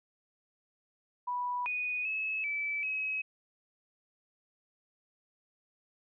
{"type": "tone with pitch steps", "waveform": "sine", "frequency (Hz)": [983, 2479, 2586, 2310, 2553], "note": ["B5", "D#7", "E7", "D7", "D#7"], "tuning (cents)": [-8, -7, -34, -29, 44], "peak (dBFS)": -31, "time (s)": [1.27, 3.22], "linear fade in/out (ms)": 10, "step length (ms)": 390, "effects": []}